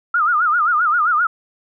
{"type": "tone with vibrato", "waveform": "sine", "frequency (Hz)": 1318.5, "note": "E6", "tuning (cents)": 0, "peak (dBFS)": -13, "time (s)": [0.14, 1.27], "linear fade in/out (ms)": 5, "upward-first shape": "sine", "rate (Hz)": 7.6, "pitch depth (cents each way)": 170, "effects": []}